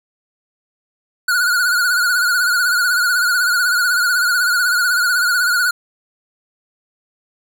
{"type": "tone with vibrato", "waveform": "square", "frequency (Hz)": 1449, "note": "F#6", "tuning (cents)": -37, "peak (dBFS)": -14, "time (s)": [1.28, 5.71], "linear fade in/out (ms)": 5, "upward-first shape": "triangle", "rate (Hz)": 16, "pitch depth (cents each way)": 81, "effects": []}